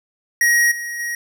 square tone with level steps, 1892 Hz, A#6, 25 cents sharp, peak -13 / -26 / -23 dBFS, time 0.41-1.15 s, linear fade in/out 2 ms, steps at 0.71 / 0.99 s, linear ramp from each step 10 ms, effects none

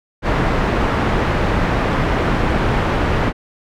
pink low-pass noise, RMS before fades -17 dBFS, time 0.22-3.33 s, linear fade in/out 50 ms, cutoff 1800 Hz, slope 12 dB/octave, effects none

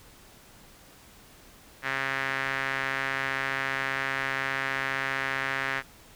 sawtooth tone with band-pass filter, 135.1 Hz, C#3, 44 cents flat, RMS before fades -30 dBFS, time 1.82-5.83 s, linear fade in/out 50 ms, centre 1800 Hz, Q 2.8, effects pink hiss -53 dBFS RMS until 6.15 s

